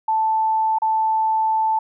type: tone with dropouts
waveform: sine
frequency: 880 Hz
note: A5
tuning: in tune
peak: -16 dBFS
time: 0.08-1.79 s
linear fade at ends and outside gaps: 5 ms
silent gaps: 0.786-0.819 s
effects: none